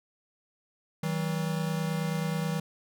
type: tone pair together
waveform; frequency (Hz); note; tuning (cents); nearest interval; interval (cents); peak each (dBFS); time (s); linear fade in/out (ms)
square; 160.87 / 190.2; E3 / F#3; -42 / +48; minor third; 290; -30 / -34; 1.03-2.6; 5
effects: none